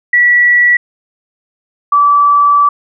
sine tone pair in turn, 1944 / 1155.9 Hz, B6 / D6, -28 / -28 cents, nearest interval major sixth, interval 900 cents, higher first, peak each -5 dBFS, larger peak neither, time 0.13-0.77 / 1.92-2.69 s, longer second, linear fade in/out 5 ms, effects none

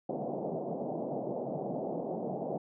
white band-pass noise, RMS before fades -36 dBFS, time 0.09-2.58 s, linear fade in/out 5 ms, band 140 to 740 Hz, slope 48 dB/octave, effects none

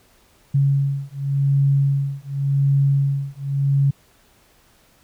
sine beating tone pair, 138.59 / 139.48 Hz, C#3 / C#3, 0 / +11 cents, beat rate 0.89 Hz, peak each -19 dBFS, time 0.54-3.91 s, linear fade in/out 10 ms, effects pink hiss -56 dBFS RMS until 5.03 s

